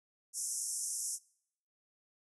white band-pass noise, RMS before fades -38 dBFS, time 0.33-1.19 s, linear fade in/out 50 ms, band 5500 to 11000 Hz, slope 96 dB/octave, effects noise-tail reverb RT60 0.7 s tail -24 dB re dry

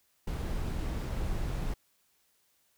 brown noise, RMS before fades -33 dBFS, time 0.27-1.74 s, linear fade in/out 5 ms, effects white hiss -71 dBFS RMS until 2.77 s

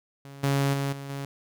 sawtooth tone with level steps, 139 Hz, C#3, 5 cents sharp, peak -38 / -18 / -22 / -32 / -28 dBFS, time 0.25-1.25 s, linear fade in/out 0 ms, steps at 0.43 / 0.73 / 0.92 / 1.09 s, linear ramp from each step 10 ms, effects none

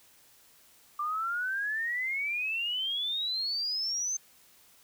sine exponential sweep, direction up, 1174.7 to 6310 Hz, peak -29 dBFS, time 0.99-4.17 s, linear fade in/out 5 ms, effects white hiss -60 dBFS RMS until 4.83 s

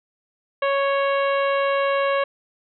harmonic tone with a mistuned harmonic, 554.4 Hz, C#5, in tune, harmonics 1 / 2 / 3 / 4 / 5 / 6 / 7, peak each -20 / -24 / -29 / -32 / -33 / -39 / -41 dBFS, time 0.62-2.24 s, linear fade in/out 5 ms, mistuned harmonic 6, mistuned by -53 cents, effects none

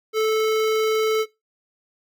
square tone with notch filter, 437.3 Hz, A4, 11 cents flat, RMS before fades -20 dBFS, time 0.13-1.26 s, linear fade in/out 50 ms, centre 9500 Hz, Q 1, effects noise-tail reverb RT60 0.2 s tail -19 dB re dry

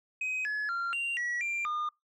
sine tone with pitch steps, 2522 / 1702 / 1382 / 2770 / 1929 / 2374 / 1215 Hz, D#7 / G#6 / F6 / F7 / B6 / D7 / D#6, +23 / +42 / -19 / -15 / -41 / +18 / -42 cents, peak -27 dBFS, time 0.21-1.89 s, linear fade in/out 5 ms, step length 240 ms, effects noise-tail reverb RT60 0.2 s tail -26 dB re dry + tanh soft clip ceiling -29 dBFS

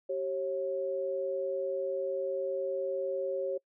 sine tone pair together, 385 / 544.5 Hz, G4 / C#5, -31 / -31 cents, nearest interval tritone, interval 600 cents, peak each -35 / -31 dBFS, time 0.09-3.58 s, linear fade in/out 10 ms, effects noise-tail reverb RT60 0.1 s tail -25 dB re dry

